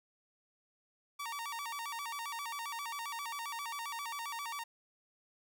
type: tone with vibrato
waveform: sawtooth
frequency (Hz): 1030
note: C6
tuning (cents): -28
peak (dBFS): -35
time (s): 1.19-4.64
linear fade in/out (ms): 10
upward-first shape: square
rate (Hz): 7.5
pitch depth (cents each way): 190
effects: none